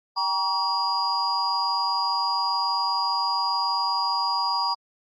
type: tone cluster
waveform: sine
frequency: 787 / 946 / 1132 / 4851 Hz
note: G5 / A#5 / C#6 / D#8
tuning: +7 / +25 / +36 / -45 cents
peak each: -31 / -25 / -28 / -26 dBFS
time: 0.16-4.75 s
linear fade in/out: 20 ms
effects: tanh soft clip ceiling -13 dBFS + Opus 48 kbps